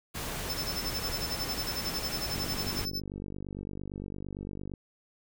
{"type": "noise", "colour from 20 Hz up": "pink", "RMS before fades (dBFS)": -36, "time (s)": [0.14, 2.86], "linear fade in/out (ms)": 20}
{"type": "tone with tremolo", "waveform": "square", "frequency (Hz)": 5274, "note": "E8", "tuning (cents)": 0, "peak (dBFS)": -31, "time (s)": [0.49, 3.01], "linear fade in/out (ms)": 10, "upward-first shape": "sine", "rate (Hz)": 11, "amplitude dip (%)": 100}
{"type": "click train", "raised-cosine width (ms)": 3, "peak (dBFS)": -26, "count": 118, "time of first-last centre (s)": [2.34, 4.738], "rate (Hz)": 48.8}
{"effects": []}